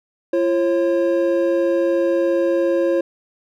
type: tone pair together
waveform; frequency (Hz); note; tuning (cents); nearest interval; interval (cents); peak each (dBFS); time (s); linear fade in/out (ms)
triangle; 341.9 / 541; F4 / C#5; -37 / -42; minor sixth; 795; -16; 0.33-3.01; 5
effects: none